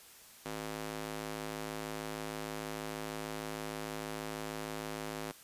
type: tone with high-pass filter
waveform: square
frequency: 53.2 Hz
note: G#1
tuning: 42 cents sharp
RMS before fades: -41 dBFS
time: 0.45-5.32 s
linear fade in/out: 10 ms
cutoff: 260 Hz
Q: 0.67
effects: white hiss -56 dBFS RMS until 5.43 s + resampled to 32000 Hz